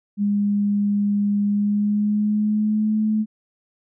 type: tone with pitch glide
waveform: sine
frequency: 204 to 215.5 Hz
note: G#3 to A3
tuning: -31 to -36 cents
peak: -17 dBFS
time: 0.17-3.26 s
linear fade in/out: 50 ms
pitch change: +95 cents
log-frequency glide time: 1.45-2.98 s
effects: none